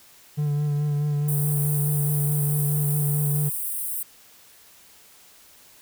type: tone with vibrato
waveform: triangle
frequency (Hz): 146.83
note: D3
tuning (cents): 0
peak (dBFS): -19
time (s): 0.37-3.5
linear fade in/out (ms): 20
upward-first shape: sine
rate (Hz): 4.7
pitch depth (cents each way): 24
type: high-pass noise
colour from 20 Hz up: white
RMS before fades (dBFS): -29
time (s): 1.28-4.03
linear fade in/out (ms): 5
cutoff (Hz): 8300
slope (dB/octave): 96
effects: white hiss -52 dBFS RMS until 5.81 s